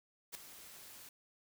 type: noise with ADSR envelope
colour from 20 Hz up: white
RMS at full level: -42 dBFS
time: 0.32-1.09 s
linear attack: 30 ms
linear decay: 3 ms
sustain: -12 dB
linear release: 3 ms
effects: none